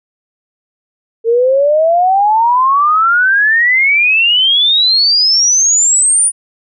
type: exponential sweep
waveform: sine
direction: up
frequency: 448.6 to 9680 Hz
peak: -7 dBFS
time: 1.24-6.32 s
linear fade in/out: 50 ms
effects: none